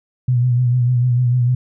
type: tone with vibrato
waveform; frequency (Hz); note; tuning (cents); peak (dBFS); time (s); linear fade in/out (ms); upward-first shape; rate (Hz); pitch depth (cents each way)
sine; 123.47; B2; 0; -12; 0.28-1.55; 5; sine; 6.7; 45
effects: none